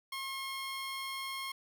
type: tone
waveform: 15% pulse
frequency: 1076 Hz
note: C6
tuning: 48 cents sharp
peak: -31 dBFS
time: 0.12-1.52 s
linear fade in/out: 5 ms
effects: none